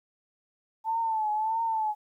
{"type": "tone with vibrato", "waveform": "sine", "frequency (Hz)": 880, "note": "A5", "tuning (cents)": 0, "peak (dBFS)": -25, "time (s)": [0.84, 1.95], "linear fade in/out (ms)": 50, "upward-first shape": "triangle", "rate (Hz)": 1.6, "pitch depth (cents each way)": 79, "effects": ["11-bit"]}